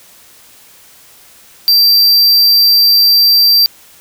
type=tone; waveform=square; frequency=4699 Hz; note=D8; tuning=in tune; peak=-6 dBFS; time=1.68-3.66 s; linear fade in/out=0 ms; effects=white hiss -42 dBFS RMS until 4 s